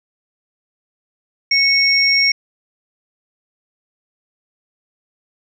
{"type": "tone pair together", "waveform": "sine", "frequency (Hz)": [2208, 5559], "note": ["C#7", "F8"], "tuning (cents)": [-7, -9], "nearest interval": "octave + major third", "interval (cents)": 1598, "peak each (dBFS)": -14, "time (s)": [1.51, 2.32], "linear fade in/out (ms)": 5, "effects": []}